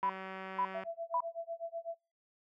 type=click train; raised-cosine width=0.5 ms; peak=-29 dBFS; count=154; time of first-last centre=0.03-0.835 s; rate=190 Hz
type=tone bursts; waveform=sine; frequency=987.8 Hz; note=B5; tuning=in tune; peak=-29 dBFS; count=3; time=0.03-1.205 s; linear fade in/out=2 ms; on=65 ms; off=490 ms
type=tone with tremolo; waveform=sine; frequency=669 Hz; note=E5; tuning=25 cents sharp; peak=-35 dBFS; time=0.74-1.95 s; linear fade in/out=10 ms; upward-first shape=sine; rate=8 Hz; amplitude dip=100%
effects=noise-tail reverb RT60 0.3 s tail -26 dB re dry + high-pass 100 Hz 12 dB/octave